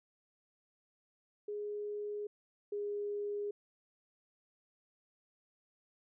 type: tone pair in turn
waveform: sine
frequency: 415.3 / 410.8 Hz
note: G#4 / G#4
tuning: 0 / -19 cents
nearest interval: unison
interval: 19 cents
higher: first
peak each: -37 / -35 dBFS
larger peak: second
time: 1.48-2.27 / 2.72-3.51 s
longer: neither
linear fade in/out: 5 ms
effects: none